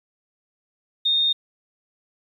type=tone; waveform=sine; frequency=3674 Hz; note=A#7; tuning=26 cents flat; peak=-17 dBFS; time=1.05-1.33 s; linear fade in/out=10 ms; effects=9-bit